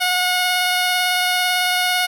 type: tone with vibrato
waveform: 10% pulse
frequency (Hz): 726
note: F#5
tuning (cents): -33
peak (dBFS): -8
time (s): 0-2.07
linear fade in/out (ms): 20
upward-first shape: triangle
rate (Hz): 18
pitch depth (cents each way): 11
effects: none